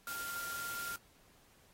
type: tone in noise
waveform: sine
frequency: 1392 Hz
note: F6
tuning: 6 cents flat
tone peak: -40 dBFS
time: 0.07-0.96 s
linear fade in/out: 2 ms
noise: white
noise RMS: -45 dBFS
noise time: 0.07-0.96 s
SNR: +2 dB
effects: pink hiss -66 dBFS RMS until 1.73 s + AAC 48 kbps